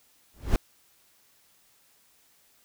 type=noise with exponential growth; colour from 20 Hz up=brown; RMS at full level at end=-18 dBFS; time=0.34-0.56 s; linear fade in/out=1 ms; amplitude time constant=46 ms; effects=white hiss -63 dBFS RMS until 2.64 s